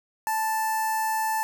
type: tone with notch filter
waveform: sawtooth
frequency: 880 Hz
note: A5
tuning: in tune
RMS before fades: -26 dBFS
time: 0.27-1.43 s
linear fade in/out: 0 ms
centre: 3500 Hz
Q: 0.55
effects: 10-bit